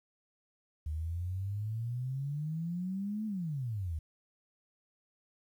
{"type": "exponential two-way sweep", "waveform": "sine", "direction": "up then down", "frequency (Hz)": [74.9, 220, 74.9], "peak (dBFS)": -33, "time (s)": [0.86, 3.99], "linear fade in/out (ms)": 5, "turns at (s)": 3.26, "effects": ["11-bit"]}